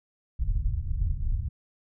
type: low-pass noise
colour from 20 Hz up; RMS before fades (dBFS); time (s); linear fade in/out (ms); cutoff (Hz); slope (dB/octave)
pink; -27; 0.39-1.49; 10; 100; 24
effects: none